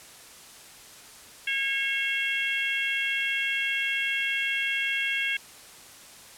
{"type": "harmonic tone", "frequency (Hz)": 545, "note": "C#5", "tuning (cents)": -29, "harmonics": [3, 4, 5, 6], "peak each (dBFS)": [-31, -29, -30, -33], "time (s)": [1.47, 5.37], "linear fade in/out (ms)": 5, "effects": ["white hiss -48 dBFS RMS until 6.37 s", "low-pass 11000 Hz 12 dB/octave"]}